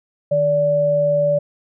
sine tone pair together, 153.86 / 580 Hz, D#3 / D5, -19 / -22 cents, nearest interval octave + major seventh, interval 2297 cents, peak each -24 / -14 dBFS, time 0.31-1.39 s, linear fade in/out 10 ms, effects none

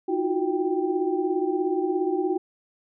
sine tone cluster, 317.3 / 352.4 / 369.4 / 786 Hz, D#4 / F4 / F#4 / G5, +34 / +16 / -3 / +4 cents, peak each -28 / -28 / -25 / -32 dBFS, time 0.08-2.38 s, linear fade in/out 10 ms, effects none

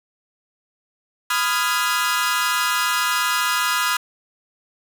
sawtooth chord, F half-diminished seventh, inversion second, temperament equal with one note detuned, 1001 / 1244.5 / 1396.9 / 1661.2 Hz, Cb6 / Eb6 / F6 / Ab6, +23 / 0 / 0 / 0 cents, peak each -21 / -20 / -20 / -22 dBFS, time 1.3-3.97 s, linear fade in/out 5 ms, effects none

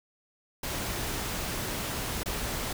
pink noise with dropouts, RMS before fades -33 dBFS, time 0.63-2.73 s, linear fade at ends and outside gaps 5 ms, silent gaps 2.234-2.258 s, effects none

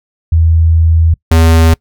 sine / square tone pair in turn, 81.7 / 81.7 Hz, E2 / E2, -15 / -15 cents, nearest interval unison, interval 0 cents, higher neither, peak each -5 dBFS, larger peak neither, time 0.32-1.14 / 1.31-1.74 s, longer first, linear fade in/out 5 ms, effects noise-tail reverb RT60 0.1 s tail -24 dB re dry

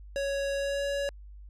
square tone with pitch glide, 556 to 562.5 Hz, C#5 to C#5, +5 to +25 cents, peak -29 dBFS, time 0.16-1.09 s, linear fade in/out 0 ms, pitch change +20 cents, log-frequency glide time 0.55-0.83 s, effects added 50 Hz sine -44 dBFS peak until 1.49 s + low-pass 8000 Hz 12 dB/octave

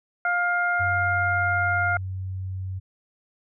harmonic tone, 705 Hz, F5, 16 cents sharp, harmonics 1 / 2 / 3, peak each -26 / -22 / -32 dBFS, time 0.25-1.97 s, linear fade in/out 2 ms
sine tone, 94 Hz, F#2, 28 cents sharp, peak -28 dBFS, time 0.79-2.8 s, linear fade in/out 20 ms
effects none

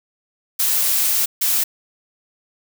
blue noise bursts at uneven times, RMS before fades -18 dBFS, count 2, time 0.59-1.26 / 1.41-1.64 s, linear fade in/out 10 ms, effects none

